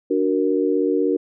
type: chord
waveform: sine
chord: D augmented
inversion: none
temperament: equal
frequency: 293.7 / 370 / 466.2 Hz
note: D4 / F#4 / A#4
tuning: 0 / 0 / 0 cents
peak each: -21 dBFS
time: 0.1-1.17 s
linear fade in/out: 10 ms
effects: none